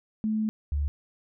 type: tone pair in turn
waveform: sine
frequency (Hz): 216.8 / 72.35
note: A3 / D2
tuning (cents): -25 / -25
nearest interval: octave + perfect fifth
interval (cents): 1900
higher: first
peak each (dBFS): -24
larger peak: neither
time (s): 0.24-0.49 / 0.72-0.88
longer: first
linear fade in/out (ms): 0
effects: none